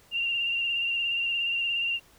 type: tone with vibrato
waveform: sine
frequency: 2774 Hz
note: F7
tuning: 12 cents flat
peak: -25 dBFS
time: 0.11-2 s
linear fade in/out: 50 ms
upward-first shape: sine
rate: 17 Hz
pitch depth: 31 cents each way
effects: pink hiss -58 dBFS RMS until 2.18 s